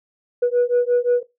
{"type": "beating tone pair", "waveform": "sine", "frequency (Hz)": [484.4, 490.1], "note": ["B4", "B4"], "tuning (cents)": [-34, -13], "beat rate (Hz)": 5.7, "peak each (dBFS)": -17, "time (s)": [0.42, 1.23], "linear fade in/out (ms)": 10, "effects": ["noise-tail reverb RT60 0.2 s tail -17 dB re dry", "tanh soft clip ceiling -11 dBFS"]}